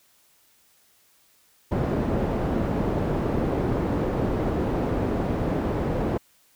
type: low-pass noise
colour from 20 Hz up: white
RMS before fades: -25 dBFS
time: 1.71-6.18 s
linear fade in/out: 10 ms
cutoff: 420 Hz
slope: 12 dB/octave
effects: white hiss -61 dBFS RMS until 6.55 s